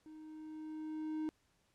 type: tone with level ramp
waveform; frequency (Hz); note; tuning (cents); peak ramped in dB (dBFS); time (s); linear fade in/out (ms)
triangle; 311.1; D#4; 0; -49 to -33; 0.06-1.29; 0
effects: pink hiss -75 dBFS RMS until 1.74 s + low-pass 10000 Hz 12 dB/octave